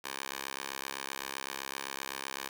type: tone with high-pass filter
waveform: 10% pulse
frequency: 67.8 Hz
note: C#2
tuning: 38 cents flat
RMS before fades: -40 dBFS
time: 0.04-2.49 s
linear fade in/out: 5 ms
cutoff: 940 Hz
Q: 0.57
effects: none